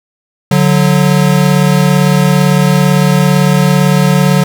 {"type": "tone pair together", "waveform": "square", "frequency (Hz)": [145.5, 183.32], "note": ["D3", "F#3"], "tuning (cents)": [-16, -16], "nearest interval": "major third", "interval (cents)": 400, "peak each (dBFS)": -10, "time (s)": [0.51, 4.44], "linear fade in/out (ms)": 5, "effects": []}